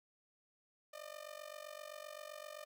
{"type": "tone with amplitude modulation", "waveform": "sawtooth", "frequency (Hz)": 604, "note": "D5", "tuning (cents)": 48, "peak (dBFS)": -40, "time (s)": [0.93, 2.65], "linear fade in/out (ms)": 10, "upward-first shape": "sine", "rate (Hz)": 47.7, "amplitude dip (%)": 90, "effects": []}